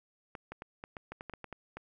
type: clicks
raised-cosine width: 0.5 ms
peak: -27 dBFS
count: 12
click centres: 0.352 / 0.52 / 0.621 / 0.839 / 0.968 / 1.12 / 1.209 / 1.297 / 1.337 / 1.443 / 1.527 / 1.77 s
effects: none